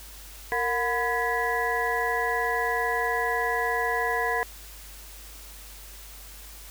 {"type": "tone cluster", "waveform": "sine", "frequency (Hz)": [462.8, 725, 1002, 1679, 1954], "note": ["A#4", "F#5", "B5", "G#6", "B6"], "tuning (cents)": [-13, -35, 25, 18, -19], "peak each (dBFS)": -30, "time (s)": [0.52, 4.43], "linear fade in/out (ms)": 0, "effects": ["added 50 Hz sine -45 dBFS peak until 6.7 s", "white hiss -46 dBFS RMS until 6.7 s"]}